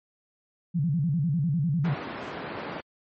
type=tone with vibrato; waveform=sine; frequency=155.56 Hz; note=D#3; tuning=in tune; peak=-22 dBFS; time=0.74-1.95 s; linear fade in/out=20 ms; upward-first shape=square; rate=10 Hz; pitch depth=180 cents each way
type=band-pass noise; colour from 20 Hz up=pink; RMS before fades=-36 dBFS; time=1.84-2.81 s; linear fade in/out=10 ms; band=200 to 2000 Hz; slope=12 dB/octave
effects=MP3 32 kbps